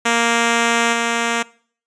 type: tone with level steps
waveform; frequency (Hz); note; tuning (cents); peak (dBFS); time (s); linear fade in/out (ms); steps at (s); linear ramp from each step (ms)
5% pulse; 233.1; A#3; 0; -3 / -6; 0.05-1.43; 10; 0.92; 20
effects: noise-tail reverb RT60 0.5 s tail -22 dB re dry + resampled to 22050 Hz